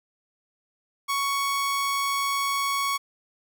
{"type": "tone", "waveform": "sawtooth", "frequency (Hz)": 1113, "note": "C#6", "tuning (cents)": 7, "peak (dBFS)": -20, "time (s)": [1.08, 2.98], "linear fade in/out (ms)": 20, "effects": []}